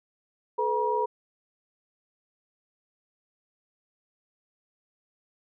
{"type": "tone cluster", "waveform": "sine", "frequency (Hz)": [431.1, 498.7, 957], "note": ["A4", "B4", "A#5"], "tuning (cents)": [-35, 17, 45], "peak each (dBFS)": [-28, -31, -26], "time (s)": [0.58, 1.06], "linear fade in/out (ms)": 10, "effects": []}